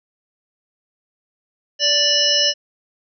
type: harmonic tone with a mistuned harmonic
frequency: 587.3 Hz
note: D5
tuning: in tune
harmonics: 1 / 3 / 5 / 7 / 9 / 10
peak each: -24 / -27 / -18 / -27 / -17 / -25 dBFS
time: 1.79-2.54 s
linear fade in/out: 50 ms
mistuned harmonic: 1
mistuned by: -19 cents
effects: none